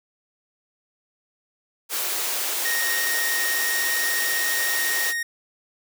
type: high-pass noise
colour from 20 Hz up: white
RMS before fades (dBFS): -26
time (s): 1.89-5.14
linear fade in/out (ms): 50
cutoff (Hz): 310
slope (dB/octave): 48
type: tone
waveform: 45% pulse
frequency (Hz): 1862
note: A#6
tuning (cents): -2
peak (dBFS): -24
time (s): 2.65-5.23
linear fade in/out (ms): 5
effects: none